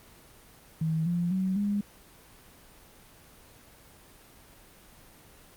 sine tone with pitch steps, 160 / 173.48 / 188.09 / 203.9 Hz, D#3 / F3 / F#3 / G#3, +49 / -11 / +29 / -32 cents, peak -25 dBFS, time 0.81-1.81 s, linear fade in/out 5 ms, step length 250 ms, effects pink hiss -54 dBFS RMS until 5.56 s + Opus 24 kbps

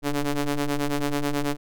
sawtooth ring-modulated tone, 143.4 Hz, D3, 41 cents flat, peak -16 dBFS, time 0.02-1.57 s, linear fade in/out 50 ms, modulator 148 Hz, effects none

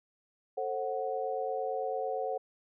sine chord, F# diminished, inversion first, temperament just, 444 / 532.8 / 740 Hz, A4 / C5 / F#5, +16 / +31 / 0 cents, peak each -36 / -35 / -35 dBFS, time 0.57-2.38 s, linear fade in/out 10 ms, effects none

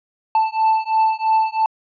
triangle beating tone pair, 880 / 883 Hz, A5 / A5, 0 / +6 cents, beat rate 3 Hz, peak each -16 dBFS, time 0.35-1.66 s, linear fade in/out 2 ms, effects resampled to 11025 Hz

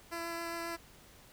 10% pulse tone with vibrato, 336.6 Hz, E4, 36 cents sharp, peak -29 dBFS, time 0.11-0.77 s, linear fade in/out 20 ms, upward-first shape sine, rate 7.4 Hz, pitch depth 9 cents each way, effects pink hiss -58 dBFS RMS until 1.32 s

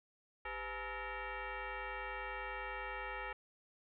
sine tone with frequency modulation, 505 Hz, B4, 39 cents sharp, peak -40 dBFS, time 0.45-3.33 s, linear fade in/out 5 ms, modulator 450 Hz, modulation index 4.5, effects none

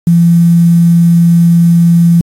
sine tone with quantisation, 170 Hz, F3, 46 cents flat, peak -3 dBFS, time 0.07-2.21 s, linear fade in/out 2 ms, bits 5, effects AAC 48 kbps

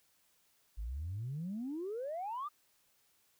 sine exponential sweep, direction up, 49 to 1244 Hz, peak -36 dBFS, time 0.77-2.49 s, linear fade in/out 20 ms, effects tanh soft clip ceiling -33 dBFS + white hiss -72 dBFS RMS until 3.39 s

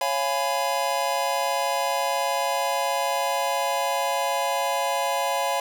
square chord, C# dominant seventh, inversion none, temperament just, 554.4 / 693 / 831.5 / 997.9 Hz, C#5 / E#5 / G#5 / B5, 0 / -14 / +2 / +18 cents, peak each -29 dBFS, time 0.01-5.6 s, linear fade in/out 2 ms, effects none

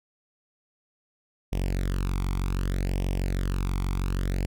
sawtooth tone with flanger, 46.25 Hz, F#1, in tune, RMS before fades -27 dBFS, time 1.52-4.46 s, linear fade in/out 10 ms, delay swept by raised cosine 0.35 to 0.89 ms, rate 0.65 Hz, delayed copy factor +0.8, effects none

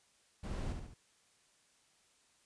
brown noise with echo, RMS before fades -39 dBFS, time 0.43-0.73 s, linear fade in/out 10 ms, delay 71 ms, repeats 3, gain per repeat -5 dB, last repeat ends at 0.943 s, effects white hiss -70 dBFS RMS until 2.45 s + resampled to 22050 Hz

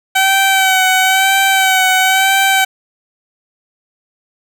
15% pulse tone with vibrato, 763 Hz, G5, 47 cents flat, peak -3 dBFS, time 0.15-2.65 s, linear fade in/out 10 ms, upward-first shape sine, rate 1 Hz, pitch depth 32 cents each way, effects none

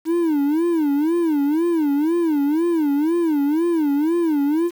triangle tone with vibrato, 312.1 Hz, D#4, 5 cents sharp, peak -14 dBFS, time 0.05-4.71 s, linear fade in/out 50 ms, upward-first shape sine, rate 2 Hz, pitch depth 180 cents each way, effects 7-bit

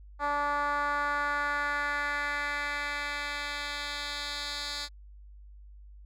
10% pulse tone with band-pass filter sweep, 289.7 Hz, D4, 24 cents flat, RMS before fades -32 dBFS, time 0.19-4.89 s, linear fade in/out 50 ms, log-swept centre 1000 to 4400 Hz, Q 1.9, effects added 50 Hz sine -47 dBFS peak until 6.05 s

